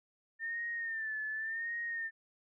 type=tone with vibrato; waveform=sine; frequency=1800 Hz; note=A6; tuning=39 cents sharp; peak=-35 dBFS; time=0.39-2.11 s; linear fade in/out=50 ms; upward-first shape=sine; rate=0.89 Hz; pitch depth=69 cents each way; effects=none